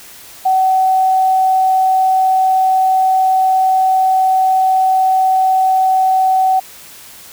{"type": "tone", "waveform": "sine", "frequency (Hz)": 756, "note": "F#5", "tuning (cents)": 37, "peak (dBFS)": -9, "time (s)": [0.45, 6.6], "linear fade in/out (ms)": 10, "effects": ["white hiss -37 dBFS RMS until 7.32 s"]}